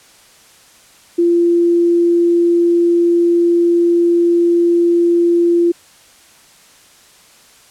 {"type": "tone", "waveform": "sine", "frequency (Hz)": 343.4, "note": "F4", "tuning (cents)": -29, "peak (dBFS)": -9, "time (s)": [1.18, 5.72], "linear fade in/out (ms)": 10, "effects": ["white hiss -46 dBFS RMS until 7.7 s", "low-pass 10000 Hz 12 dB/octave"]}